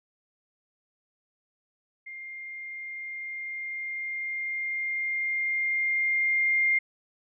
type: tone with level ramp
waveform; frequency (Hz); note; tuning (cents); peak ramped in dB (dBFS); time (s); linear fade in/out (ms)
sine; 2112; C7; +16; -38 to -20; 2.06-6.79; 10
effects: none